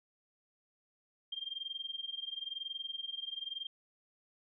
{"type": "tone with amplitude modulation", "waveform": "sine", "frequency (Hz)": 3189, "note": "G7", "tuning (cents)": 29, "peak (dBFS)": -35, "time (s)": [1.32, 3.67], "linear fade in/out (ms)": 5, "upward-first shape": "sine", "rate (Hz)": 21, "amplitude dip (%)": 90, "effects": []}